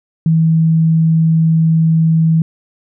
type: tone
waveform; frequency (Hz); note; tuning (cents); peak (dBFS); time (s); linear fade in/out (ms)
sine; 161.8; E3; -32; -8; 0.26-2.42; 2
effects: none